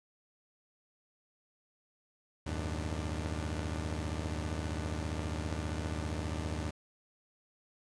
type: tone cluster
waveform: sawtooth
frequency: 78.1 / 93.1 / 108.1 / 296.6 Hz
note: D#2 / F#2 / A2 / D4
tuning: +7 / +11 / -30 / +17 cents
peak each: -32 / -39 / -38 / -40 dBFS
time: 2.46-6.71 s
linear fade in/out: 10 ms
effects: resampled to 22050 Hz + 10-bit